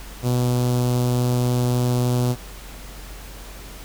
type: tone with notch filter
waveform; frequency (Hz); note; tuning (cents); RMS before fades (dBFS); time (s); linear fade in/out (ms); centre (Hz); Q
sawtooth; 123.47; B2; 0; -20; 0.22-2.36; 50; 1900; 0.52
effects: added 47 Hz sine -37 dBFS peak until 3.84 s + pink hiss -41 dBFS RMS until 3.84 s